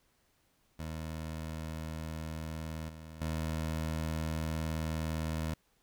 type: tone with level steps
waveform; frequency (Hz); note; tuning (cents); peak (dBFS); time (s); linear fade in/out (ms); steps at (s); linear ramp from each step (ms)
20% pulse; 79.5; D#2; +38; -33 / -41 / -28; 0.79-5.54; 5; 2.89 / 3.21; 2
effects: pink hiss -72 dBFS RMS until 5.82 s